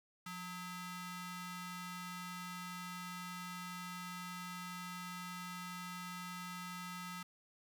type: ring-modulated tone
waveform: sawtooth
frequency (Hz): 729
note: F#5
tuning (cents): -26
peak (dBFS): -37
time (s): 0.26-7.23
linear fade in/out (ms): 5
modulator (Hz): 552
effects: none